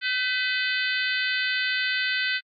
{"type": "harmonic tone with a mistuned harmonic", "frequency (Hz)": 509, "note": "C5", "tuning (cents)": -48, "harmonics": [3, 4, 5, 6, 7, 8, 9], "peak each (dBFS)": [-27, -29, -31, -33, -34, -35, -36], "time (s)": [0.01, 2.41], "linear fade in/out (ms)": 50, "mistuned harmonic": 4, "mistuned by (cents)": -39, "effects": ["AAC 48 kbps"]}